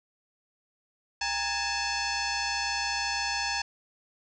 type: tone with frequency modulation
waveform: sine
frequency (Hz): 1795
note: A6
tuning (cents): +34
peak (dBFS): -27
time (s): 1.21-3.62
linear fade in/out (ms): 5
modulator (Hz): 866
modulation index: 4.9
effects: none